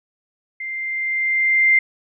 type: tone with level ramp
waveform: sine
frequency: 2093 Hz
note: C7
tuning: in tune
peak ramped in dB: -26 to -10 dBFS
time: 0.6-1.79 s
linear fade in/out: 5 ms
effects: none